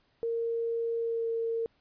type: tone with pitch glide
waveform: sine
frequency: 461.8 to 457.3 Hz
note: A#4 to A#4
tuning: -16 to -33 cents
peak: -28 dBFS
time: 0.23-1.66 s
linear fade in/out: 0 ms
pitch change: -17 cents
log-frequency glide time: 0.98-1.28 s
effects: pink hiss -70 dBFS RMS until 1.8 s + resampled to 11025 Hz